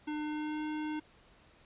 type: tone with pitch glide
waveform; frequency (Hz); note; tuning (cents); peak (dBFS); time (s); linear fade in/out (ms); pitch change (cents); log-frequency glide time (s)
square; 301.6 to 305.5; D4 to D#4; +46 to -32; -35; 0.07-1; 10; +22; 0.2-0.64
effects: pink hiss -62 dBFS RMS until 1.65 s + resampled to 8000 Hz